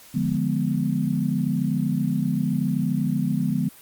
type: chord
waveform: sine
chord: D diminished seventh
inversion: none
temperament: equal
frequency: 146.83 / 174.61 / 207.7 / 246.9 Hz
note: D3 / F3 / Ab3 / Cb4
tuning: 0 / 0 / 0 / 0 cents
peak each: -26 dBFS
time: 0.14-3.69 s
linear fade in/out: 10 ms
effects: white hiss -48 dBFS RMS until 3.81 s + Opus 48 kbps